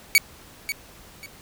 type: tone with echo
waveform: sawtooth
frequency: 2257 Hz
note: C#7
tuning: 31 cents sharp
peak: -9 dBFS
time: 0.15-0.18 s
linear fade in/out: 0 ms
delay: 540 ms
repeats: 2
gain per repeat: -12 dB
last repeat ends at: 1.26 s
effects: pink hiss -48 dBFS RMS until 1.41 s